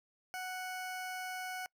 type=tone; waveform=20% pulse; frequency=740 Hz; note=F#5; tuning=in tune; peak=-34 dBFS; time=0.34-1.66 s; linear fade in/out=0 ms; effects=noise-tail reverb RT60 0.1 s tail -25 dB re dry